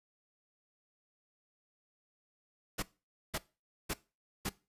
pink noise bursts, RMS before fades -35 dBFS, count 4, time 2.78-4.494 s, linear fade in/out 10 ms, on 46 ms, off 510 ms, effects noise-tail reverb RT60 0.3 s tail -20 dB re dry + resampled to 32000 Hz

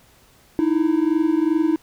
triangle tone pair together, 307 / 329.6 Hz, D#4 / E4, -23 / 0 cents, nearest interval minor second, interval 123 cents, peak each -17 dBFS, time 0.59-1.76 s, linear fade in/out 0 ms, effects pink hiss -54 dBFS RMS until 1.82 s

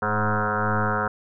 sine tone with frequency modulation, 741 Hz, F#5, 2 cents sharp, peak -20 dBFS, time 0.02-1.08 s, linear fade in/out 5 ms, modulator 106 Hz, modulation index 7.3, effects none

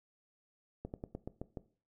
slowing click train, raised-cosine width 2 ms, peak -27 dBFS, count 7, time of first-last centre 0.85-1.572 s, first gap 89 ms, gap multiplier 1.12, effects noise-tail reverb RT60 0.4 s tail -17 dB re dry

